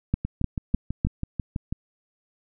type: two click trains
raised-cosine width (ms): 5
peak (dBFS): -15 / -9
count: 10 / 4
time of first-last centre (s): 0.25-1.725 / 0.14-1.049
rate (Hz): 6.1 / 3.3
effects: none